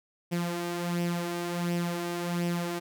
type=tone with flanger; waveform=sawtooth; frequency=173.3 Hz; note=F3; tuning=13 cents flat; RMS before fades=-31 dBFS; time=0.31-2.8 s; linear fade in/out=20 ms; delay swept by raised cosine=0.36 to 3.26 ms; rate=1.4 Hz; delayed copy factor=+0.55; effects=none